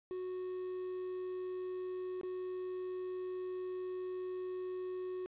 triangle tone with dropouts, 367.9 Hz, F#4, 10 cents flat, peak -36 dBFS, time 0.11-5.26 s, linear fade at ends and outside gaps 0 ms, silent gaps 2.212-2.233 s, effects resampled to 8000 Hz + 11-bit

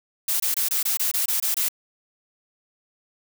blue noise bursts, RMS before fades -23 dBFS, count 10, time 0.28-1.687 s, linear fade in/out 5 ms, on 120 ms, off 23 ms, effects none

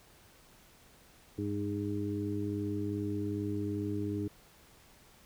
harmonic tone with a mistuned harmonic, 102.5 Hz, G#2, 22 cents flat, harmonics 1 / 2 / 3 / 4, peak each -37 / -40 / -35 / -40 dBFS, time 1.38-4.28 s, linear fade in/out 5 ms, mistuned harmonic 1, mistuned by -33 cents, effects pink hiss -60 dBFS RMS until 5.25 s

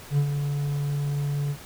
triangle tone with ADSR envelope, 143.6 Hz, D3, 39 cents flat, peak -15 dBFS, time 0.1-1.57 s, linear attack 79 ms, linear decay 76 ms, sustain -7 dB, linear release 62 ms, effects pink hiss -44 dBFS RMS until 1.65 s

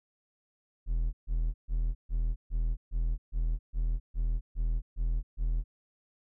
triangle tone bursts, 40.63 Hz, E1, 24 cents flat, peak -24 dBFS, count 12, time 0.86-5.64 s, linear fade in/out 50 ms, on 270 ms, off 140 ms, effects none

